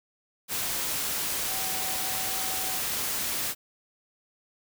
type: tone in noise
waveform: sine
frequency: 758 Hz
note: F#5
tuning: 42 cents sharp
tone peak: -39 dBFS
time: 1.46-2.82 s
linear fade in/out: 50 ms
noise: white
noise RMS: -30 dBFS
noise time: 0.48-3.55 s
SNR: -12 dB
effects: none